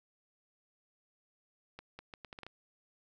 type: accelerating click train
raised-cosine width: 0.3 ms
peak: -30 dBFS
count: 8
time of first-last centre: 1.79-2.466 s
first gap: 200 ms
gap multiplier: 0.74
effects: none